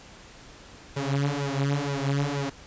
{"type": "tone with flanger", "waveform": "sawtooth", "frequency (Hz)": 140.5, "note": "C#3", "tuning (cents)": 24, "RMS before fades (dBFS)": -27, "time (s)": [0.96, 2.5], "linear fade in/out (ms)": 10, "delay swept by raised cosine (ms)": [2, 7.8], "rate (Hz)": 2.1, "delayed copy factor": 1, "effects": ["pink hiss -48 dBFS RMS until 2.66 s", "resampled to 16000 Hz"]}